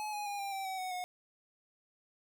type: tone with pitch steps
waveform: square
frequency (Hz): 850 / 831.1 / 812.6 / 794.5 / 776.8 / 759.5 / 742.5 / 726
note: G#5 / G#5 / G#5 / G5 / G5 / F#5 / F#5 / F#5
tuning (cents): +40 / +1 / -38 / +23 / -16 / +45 / +6 / -33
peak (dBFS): -37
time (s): 0-1.04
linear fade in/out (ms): 0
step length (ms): 130
effects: none